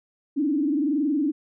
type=tone with frequency modulation; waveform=sine; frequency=293.7 Hz; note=D4; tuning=in tune; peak=-20 dBFS; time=0.36-1.32 s; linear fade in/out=20 ms; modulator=21.4 Hz; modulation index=1.2; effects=none